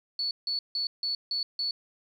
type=tone bursts; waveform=sine; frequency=4435 Hz; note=C#8; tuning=in tune; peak=-27 dBFS; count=6; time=0.19-1.71 s; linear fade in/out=2 ms; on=120 ms; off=160 ms; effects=10-bit